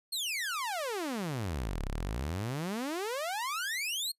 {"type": "exponential two-way sweep", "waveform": "sawtooth", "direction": "down then up", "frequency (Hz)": [4405, 30.87, 4405], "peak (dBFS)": -29, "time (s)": [0.12, 4.12], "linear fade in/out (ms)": 10, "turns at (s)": 1.86, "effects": ["noise-tail reverb RT60 0.1 s tail -26 dB re dry", "resampled to 32000 Hz"]}